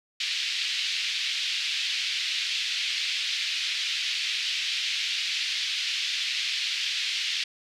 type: band-pass noise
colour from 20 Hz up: white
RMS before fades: -29 dBFS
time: 0.2-7.44 s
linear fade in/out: 5 ms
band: 2300 to 4300 Hz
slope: 24 dB/octave
effects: none